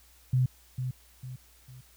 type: tone with echo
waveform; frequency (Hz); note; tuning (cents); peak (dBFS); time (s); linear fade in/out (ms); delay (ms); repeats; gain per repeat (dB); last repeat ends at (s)
sine; 127.7; C3; -42; -21; 0.33-0.46; 5; 450; 3; -8; 1.81
effects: added 60 Hz sine -60 dBFS peak until 1.96 s + white hiss -60 dBFS RMS until 1.96 s